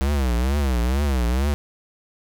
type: tone with vibrato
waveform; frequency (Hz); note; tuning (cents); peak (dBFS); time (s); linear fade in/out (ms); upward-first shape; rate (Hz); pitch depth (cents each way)
square; 65.41; C2; 0; -19; 0.01-1.54; 0; triangle; 2.2; 230
effects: none